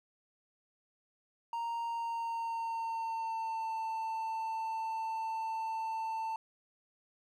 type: tone with pitch glide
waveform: triangle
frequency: 930 to 892.1 Hz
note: A#5 to A5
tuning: -4 to +24 cents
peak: -32 dBFS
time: 1.53-6.36 s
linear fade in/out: 2 ms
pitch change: -72 cents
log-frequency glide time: 1.85-3.76 s
effects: none